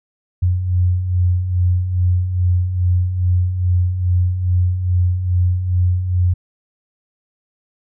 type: beating tone pair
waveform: sine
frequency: 88 / 90.4 Hz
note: F2 / F#2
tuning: +14 / -40 cents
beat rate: 2.4 Hz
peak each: -22 / -14 dBFS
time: 0.42-6.34 s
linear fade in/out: 10 ms
effects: none